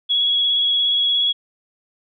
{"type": "tone with vibrato", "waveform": "sine", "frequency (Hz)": 3345, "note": "G#7", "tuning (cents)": 12, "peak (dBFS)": -15, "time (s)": [0.09, 1.33], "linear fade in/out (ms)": 20, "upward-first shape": "sine", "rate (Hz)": 17, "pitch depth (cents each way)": 18, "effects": []}